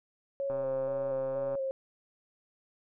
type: tone with vibrato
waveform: sine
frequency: 543 Hz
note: C#5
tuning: 36 cents flat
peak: -30 dBFS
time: 0.4-1.71 s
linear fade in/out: 0 ms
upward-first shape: square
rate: 2.1 Hz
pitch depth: 29 cents each way
type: click train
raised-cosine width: 1 ms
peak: -29 dBFS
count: 141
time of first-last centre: 0.5-1.553 s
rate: 133 Hz
effects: none